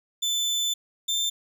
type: tone pair in turn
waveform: 30% pulse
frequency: 3520 / 3571 Hz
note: A7 / A7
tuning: 0 / +25 cents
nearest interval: unison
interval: 25 cents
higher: second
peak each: -21 dBFS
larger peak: neither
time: 0.22-0.74 / 1.08-1.3 s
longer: first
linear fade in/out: 10 ms
effects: none